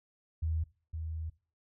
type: tone pair in turn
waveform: sine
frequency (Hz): 80.2 / 80.2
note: E2 / E2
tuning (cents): -47 / -47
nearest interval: unison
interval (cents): 0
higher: neither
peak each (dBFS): -29 / -35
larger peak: first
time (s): 0.42-0.64 / 0.93-1.3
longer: second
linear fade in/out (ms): 10
effects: noise-tail reverb RT60 0.4 s tail -21 dB re dry